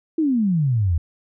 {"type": "exponential sweep", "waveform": "sine", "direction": "down", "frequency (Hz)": [333.9, 77.78], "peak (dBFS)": -16, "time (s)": [0.18, 0.98], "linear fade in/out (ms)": 5, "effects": []}